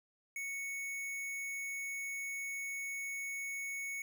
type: tone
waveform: square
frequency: 2217 Hz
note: C#7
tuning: in tune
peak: -39 dBFS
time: 0.36-4.02 s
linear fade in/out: 2 ms
effects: none